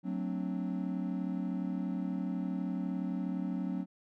triangle chord, D dominant seventh, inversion first, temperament equal with one note detuned, 185 / 224.5 / 261.6 / 293.7 Hz, F#3 / A3 / C4 / D4, 0 / +35 / 0 / 0 cents, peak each -33 / -39 / -36 / -39 dBFS, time 0.03-3.86 s, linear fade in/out 50 ms, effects none

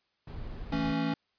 brown noise, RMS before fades -40 dBFS, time 0.27-0.94 s, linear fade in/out 5 ms
square chord, A major, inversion second, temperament equal with one note detuned, 164.81 / 222.2 / 277.2 Hz, E3 / A3 / C#4, 0 / +17 / 0 cents, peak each -34 / -35 / -31 dBFS, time 0.72-1.14 s, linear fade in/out 5 ms
effects white hiss -75 dBFS RMS until 1.38 s + resampled to 11025 Hz

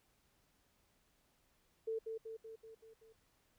sine tone with echo, 446.4 Hz, A4, 25 cents sharp, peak -36 dBFS, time 1.87-1.99 s, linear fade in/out 10 ms, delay 190 ms, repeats 6, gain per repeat -4 dB, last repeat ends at 3.13 s, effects pink hiss -75 dBFS RMS until 3.58 s

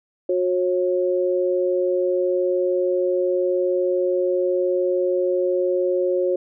sine tone pair together, 363.1 / 544 Hz, F#4 / C#5, -33 / -33 cents, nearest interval perfect fifth, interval 700 cents, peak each -20 / -21 dBFS, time 0.29-6.36 s, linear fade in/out 5 ms, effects none

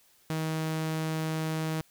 sawtooth tone, 158.6 Hz, D#3, 33 cents sharp, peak -25 dBFS, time 0.3-1.81 s, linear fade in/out 0 ms, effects white hiss -63 dBFS RMS until 1.9 s

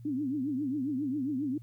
sine tone with vibrato, 277.2 Hz, C#4, in tune, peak -29 dBFS, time 0.05-1.58 s, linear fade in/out 5 ms, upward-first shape triangle, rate 7.4 Hz, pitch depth 210 cents each way, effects added 118 Hz sine -45 dBFS peak until 1.62 s + white hiss -74 dBFS RMS until 1.62 s

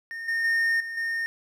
triangle tone with level steps, 1831 Hz, A#6, 32 cents flat, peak -31 / -22 / -19 / -30 / -24 dBFS, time 0.11-1.26 s, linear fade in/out 0 ms, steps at 0.28 / 0.44 / 0.8 / 0.97 s, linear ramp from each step 5 ms, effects none

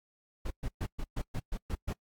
brown noise bursts, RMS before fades -33 dBFS, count 9, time 0.45-1.932 s, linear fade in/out 10 ms, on 58 ms, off 120 ms, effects noise-tail reverb RT60 0.1 s tail -26 dB re dry + AAC 64 kbps

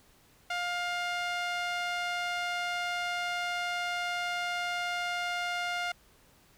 sawtooth tone with band-pass filter, 706 Hz, F5, 19 cents sharp, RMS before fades -33 dBFS, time 0.5-5.92 s, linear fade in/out 5 ms, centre 2000 Hz, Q 0.85, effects pink hiss -62 dBFS RMS until 6.57 s

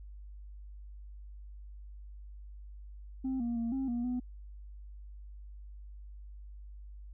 sine tone with pitch steps, 262.3 / 236.2 / 231.5 / 267 / 238.7 / 248.5 Hz, C4 / A#3 / A#3 / C4 / A#3 / B3, +4 / +23 / -12 / +35 / +41 / +11 cents, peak -29 dBFS, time 3.24-4.2 s, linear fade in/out 10 ms, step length 160 ms, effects tanh soft clip ceiling -29 dBFS + added 50 Hz sine -45 dBFS peak until 7.13 s

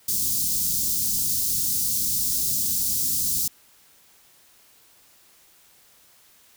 white band-stop noise, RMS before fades -24 dBFS, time 0.08-3.48 s, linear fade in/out 5 ms, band 250 to 4900 Hz, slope 24 dB/octave, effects white hiss -56 dBFS RMS until 6.56 s

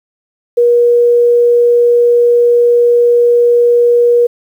sine tone, 478.5 Hz, A#4, 45 cents sharp, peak -5 dBFS, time 0.57-4.27 s, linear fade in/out 10 ms, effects 7-bit

